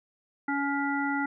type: harmonic tone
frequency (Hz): 281.5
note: C#4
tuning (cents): +27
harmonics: 1 / 3 / 5 / 7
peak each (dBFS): -29 / -32 / -32 / -35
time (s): 0.48-1.26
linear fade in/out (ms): 5
effects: none